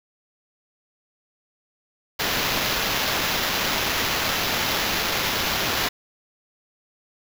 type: noise with sample-and-hold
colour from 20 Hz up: white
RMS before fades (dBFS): -24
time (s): 2.19-5.89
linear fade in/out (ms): 10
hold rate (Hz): 8820
effects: none